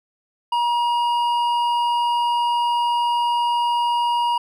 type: tone with hard clipping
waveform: triangle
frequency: 953 Hz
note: A#5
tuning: 38 cents sharp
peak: -19 dBFS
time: 0.52-4.38 s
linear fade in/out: 5 ms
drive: 11 dB
effects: none